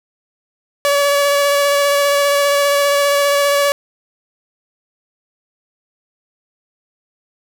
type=tone with vibrato; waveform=sawtooth; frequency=569 Hz; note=C#5; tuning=45 cents sharp; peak=-8 dBFS; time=0.85-3.72 s; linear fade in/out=0 ms; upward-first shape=square; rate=15 Hz; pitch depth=11 cents each way; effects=none